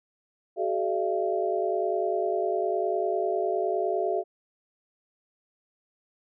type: tone cluster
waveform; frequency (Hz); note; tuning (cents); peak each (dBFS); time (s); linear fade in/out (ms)
sine; 376.5 / 426.4 / 601 / 682; F#4 / G#4 / D5 / F5; +30 / +46 / +40 / -41; -29 / -30 / -33 / -28; 0.56-4.24; 50
effects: none